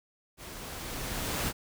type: noise with level ramp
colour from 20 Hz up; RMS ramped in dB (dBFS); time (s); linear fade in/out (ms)
pink; -45 to -30; 0.37-1.53; 50
effects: none